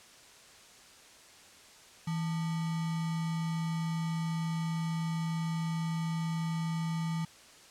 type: tone with sample-and-hold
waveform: sine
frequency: 163.7 Hz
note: E3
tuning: 12 cents flat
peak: -30 dBFS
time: 2.07-7.25 s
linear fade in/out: 5 ms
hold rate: 1050 Hz
effects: white hiss -55 dBFS RMS until 7.7 s + low-pass 8000 Hz 12 dB/octave